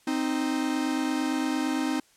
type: tone pair together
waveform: 45% pulse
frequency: 261.2 / 310 Hz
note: C4 / D#4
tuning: -3 / -6 cents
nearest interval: minor third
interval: 297 cents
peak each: -28 dBFS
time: 0.07-2 s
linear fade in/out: 5 ms
effects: white hiss -61 dBFS RMS until 2.16 s + low-pass 10000 Hz 12 dB/octave